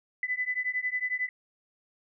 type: beating tone pair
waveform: sine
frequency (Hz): 1996 / 2007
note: B6 / B6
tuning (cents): +18 / +27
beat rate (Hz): 11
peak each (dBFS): -31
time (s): 0.23-1.29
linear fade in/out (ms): 2
effects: none